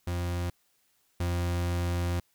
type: tone pair in turn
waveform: 40% pulse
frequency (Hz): 87.6 / 87.29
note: F2 / F2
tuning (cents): +6 / 0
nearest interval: unison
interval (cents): 6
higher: first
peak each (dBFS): -28 / -26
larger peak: second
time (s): 0.07-0.5 / 1.2-2.2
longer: second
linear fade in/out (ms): 5
effects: white hiss -70 dBFS RMS until 2.34 s